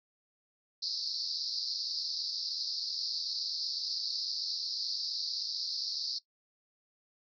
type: band-pass noise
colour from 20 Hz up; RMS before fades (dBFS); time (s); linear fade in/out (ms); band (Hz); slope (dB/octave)
white; -36; 0.82-6.19; 10; 4200 to 5200; 96
effects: noise-tail reverb RT60 0.1 s tail -19 dB re dry